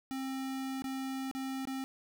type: tone with dropouts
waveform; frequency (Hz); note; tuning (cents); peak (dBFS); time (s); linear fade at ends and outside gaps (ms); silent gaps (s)
square; 265.7; C4; +27; -36; 0.11-1.84; 0; 0.821-0.842 / 1.313-1.35 / 1.653-1.673
effects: none